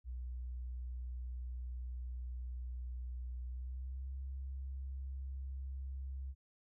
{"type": "tone with pitch glide", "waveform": "sine", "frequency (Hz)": [61.74, 66.55], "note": ["B1", "C2"], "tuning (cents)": [0, 30], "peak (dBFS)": -40, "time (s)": [0.04, 6.35], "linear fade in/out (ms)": 50, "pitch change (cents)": 130, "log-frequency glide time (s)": [3.45, 4.14], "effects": []}